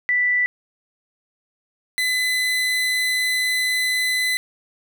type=tone pair in turn; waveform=sine / 30% pulse; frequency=1975.5 / 2012 Hz; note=B6 / B6; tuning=0 / +32 cents; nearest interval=unison; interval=32 cents; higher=second; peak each=-16 dBFS; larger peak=neither; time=0.09-0.46 / 1.98-4.37 s; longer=second; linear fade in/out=0 ms; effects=none